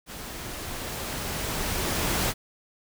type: noise with level ramp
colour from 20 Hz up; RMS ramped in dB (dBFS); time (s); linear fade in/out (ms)
pink; -39 to -25; 0.06-2.34; 50
effects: none